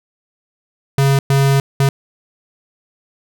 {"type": "tone bursts at uneven times", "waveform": "square", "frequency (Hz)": 137.6, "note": "C#3", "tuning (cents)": -12, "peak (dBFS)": -11, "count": 3, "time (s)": [[0.98, 1.19], [1.3, 1.6], [1.8, 1.89]], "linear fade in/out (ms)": 2, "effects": []}